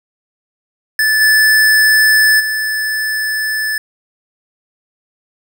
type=tone with level steps; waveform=square; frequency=1743 Hz; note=A6; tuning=17 cents flat; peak=-11 / -8 / -16 dBFS; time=0.99-3.78 s; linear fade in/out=2 ms; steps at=1.2 / 2.39 s; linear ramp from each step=20 ms; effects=8-bit